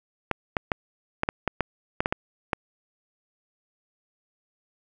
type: clicks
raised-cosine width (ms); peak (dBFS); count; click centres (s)
0.5; -8; 11; 0.313 / 0.568 / 0.718 / 1.234 / 1.289 / 1.477 / 1.607 / 2.005 / 2.059 / 2.125 / 2.532
effects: none